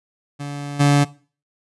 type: tone with level steps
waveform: 30% pulse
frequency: 143.5 Hz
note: D3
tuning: 40 cents flat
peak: -24 / -9 dBFS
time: 0.39-1.05 s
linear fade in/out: 20 ms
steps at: 0.79 s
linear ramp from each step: 20 ms
effects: noise-tail reverb RT60 0.4 s tail -20 dB re dry + resampled to 24000 Hz